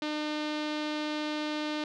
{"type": "tone with low-pass filter", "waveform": "sawtooth", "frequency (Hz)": 302.4, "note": "D#4", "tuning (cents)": -49, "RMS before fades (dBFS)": -33, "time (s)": [0.02, 1.84], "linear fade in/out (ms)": 2, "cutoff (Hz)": 4000, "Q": 2.2, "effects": []}